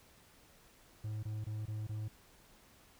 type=tone bursts; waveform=triangle; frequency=107.5 Hz; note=A2; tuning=40 cents flat; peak=-35 dBFS; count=5; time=1.04-2.082 s; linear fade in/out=5 ms; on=190 ms; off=23 ms; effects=pink hiss -63 dBFS RMS until 2.99 s